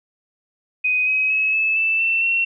sine tone with pitch steps, 2502 / 2537 / 2572 / 2608 / 2645 / 2682 / 2719 Hz, D#7 / D#7 / E7 / E7 / E7 / E7 / F7, +9 / +33 / -43 / -19 / +5 / +29 / -47 cents, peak -16 dBFS, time 0.84-2.45 s, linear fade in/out 10 ms, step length 230 ms, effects none

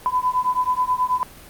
sine beating tone pair, 1000 / 1009.3 Hz, B5 / B5, +21 / +37 cents, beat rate 9.3 Hz, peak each -21 dBFS, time 0.06-1.23 s, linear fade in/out 0 ms, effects pink hiss -43 dBFS RMS until 1.49 s + Opus 32 kbps

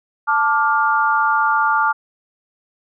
sine chord, D minor, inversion second, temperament just, 881 / 1174.7 / 1409.6 Hz, A5 / D6 / F6, +2 / 0 / +16 cents, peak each -18 dBFS, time 0.27-1.93 s, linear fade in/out 20 ms, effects none

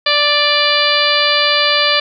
harmonic tone with a mistuned harmonic, 586 Hz, D5, 4 cents flat, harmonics 1 / 2 / 3 / 4 / 5 / 6 / 7 / 8, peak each -19 / -19 / -19 / -19 / -19 / -19 / -19 / -19 dBFS, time 0.06-2 s, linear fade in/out 5 ms, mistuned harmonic 4, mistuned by +22 cents, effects none

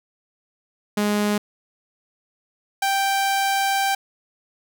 sawtooth tone pair in turn, 207.7 / 784.2 Hz, G#3 / G5, 0 / 0 cents, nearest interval octave + major seventh, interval 2300 cents, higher second, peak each -15 dBFS, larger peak neither, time 0.97-1.38 / 2.82-3.95 s, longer second, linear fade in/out 5 ms, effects none

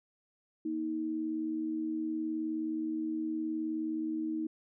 sine tone pair together, 236.7 / 315.9 Hz, A#3 / D#4, +27 / +26 cents, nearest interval perfect fourth, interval 499 cents, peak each -40 / -32 dBFS, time 0.65-4.47 s, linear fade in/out 5 ms, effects none

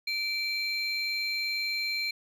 triangle tone pair together, 2336 / 4159 Hz, D7 / C8, -10 / -11 cents, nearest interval minor seventh, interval 999 cents, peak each -29 / -31 dBFS, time 0.07-2.11 s, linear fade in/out 5 ms, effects none

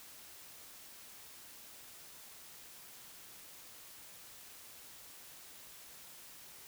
silence, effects white hiss -54 dBFS RMS until 6.67 s

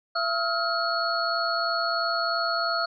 sine tone cluster, 674 / 1284 / 1407 / 4366 Hz, E5 / E6 / F6 / C#8, +38 / -46 / +12 / -27 cents, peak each -29 dBFS, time 0.15-2.86 s, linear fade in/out 10 ms, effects none

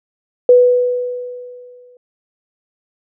sine tone with exponential decay, 493.9 Hz, B4, in tune, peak -3 dBFS, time 0.49-1.97 s, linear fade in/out 2 ms, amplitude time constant 320 ms, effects none

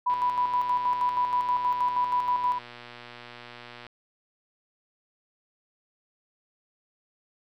sine tone with tremolo, 987.8 Hz, B5, in tune, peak -21 dBFS, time 0.06-2.59 s, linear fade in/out 10 ms, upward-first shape square, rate 6.3 Hz, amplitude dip 50%
click train, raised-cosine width 0.3 ms, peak -27 dBFS, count 453, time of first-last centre 0.1-3.867 s, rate 120 Hz
effects none

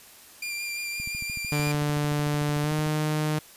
sawtooth tone with vibrato, 2385 Hz, D7, 26 cents sharp, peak -27 dBFS, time 0.42-1.72 s, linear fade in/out 5 ms, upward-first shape sine, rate 5.8 Hz, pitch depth 16 cents each way
click train, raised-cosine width 5 ms, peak -28 dBFS, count 26, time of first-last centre 1-2.866 s, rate 13.4 Hz
sawtooth tone with pitch glide, 147.5 to 152.97 Hz, D3 to D#3, +8 to -29 cents, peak -20 dBFS, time 1.52-3.39 s, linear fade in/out 5 ms, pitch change +63 cents, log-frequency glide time 2.62-2.72 s
effects white hiss -50 dBFS RMS until 3.56 s + resampled to 32000 Hz

